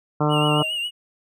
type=harmonic tone; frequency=150 Hz; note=D3; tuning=37 cents sharp; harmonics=1 / 2 / 3 / 4 / 5 / 6 / 7 / 8 / 9; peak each=-21 / -24 / -26 / -27 / -28 / -29 / -29 / -30 / -31 dBFS; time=0.2-0.63 s; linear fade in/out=10 ms
type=tone with vibrato; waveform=triangle; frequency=2847 Hz; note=F7; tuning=33 cents sharp; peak=-22 dBFS; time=0.29-0.91 s; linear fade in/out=50 ms; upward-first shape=triangle; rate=7.3 Hz; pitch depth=65 cents each way
type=tone with exponential decay; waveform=sine; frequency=629 Hz; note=D#5; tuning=19 cents sharp; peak=-24 dBFS; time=0.6-0.82 s; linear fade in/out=5 ms; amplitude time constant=46 ms
effects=none